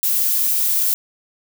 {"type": "noise", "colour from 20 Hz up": "violet", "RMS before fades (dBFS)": -18, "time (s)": [0.03, 0.94], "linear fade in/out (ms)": 0, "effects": []}